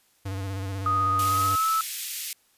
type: tone with vibrato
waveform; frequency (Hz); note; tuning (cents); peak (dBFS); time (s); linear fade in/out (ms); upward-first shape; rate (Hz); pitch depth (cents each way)
square; 96.8; G2; -21; -30; 0.25-1.56; 10; square; 16; 37
type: tone with pitch glide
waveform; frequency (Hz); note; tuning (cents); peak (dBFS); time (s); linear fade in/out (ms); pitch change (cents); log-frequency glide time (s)
sine; 1244.5 to 1308.6; D#6 to E6; 0 to -13; -21; 0.86-1.81; 2; +87; 1.22-1.68
type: high-pass noise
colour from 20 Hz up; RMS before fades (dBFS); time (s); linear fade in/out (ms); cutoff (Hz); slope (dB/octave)
white; -32; 1.19-2.33; 2; 2100; 24
effects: white hiss -64 dBFS RMS until 2.57 s + resampled to 32000 Hz